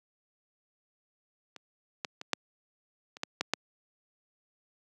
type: clicks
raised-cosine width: 0.2 ms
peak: -27 / -15 / -22 / -8 / -28 / -14 / -11 / -8 dBFS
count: 8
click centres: 1.563 / 2.048 / 2.214 / 2.333 / 3.169 / 3.234 / 3.41 / 3.536 s
effects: high-pass 200 Hz 12 dB/octave